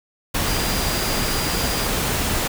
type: tone in noise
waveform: sine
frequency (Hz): 4828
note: D8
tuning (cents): +47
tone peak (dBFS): -30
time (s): 0.47-1.87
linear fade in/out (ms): 10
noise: pink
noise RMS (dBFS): -22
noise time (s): 0.34-2.48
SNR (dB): -11
effects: none